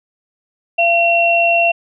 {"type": "tone pair together", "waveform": "sine", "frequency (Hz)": [683, 2728], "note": ["F5", "F7"], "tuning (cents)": [-39, -41], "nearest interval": "2 octaves", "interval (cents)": 2398, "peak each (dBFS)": -13, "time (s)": [0.78, 1.72], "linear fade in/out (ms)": 10, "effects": []}